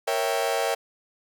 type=chord; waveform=40% pulse; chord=A# diminished seventh; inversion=none; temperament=equal; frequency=466.2 / 554.4 / 659.3 / 784 Hz; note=A#4 / C#5 / E5 / G5; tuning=0 / 0 / 0 / 0 cents; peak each=-28 dBFS; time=0.07-0.75 s; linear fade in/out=10 ms; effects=none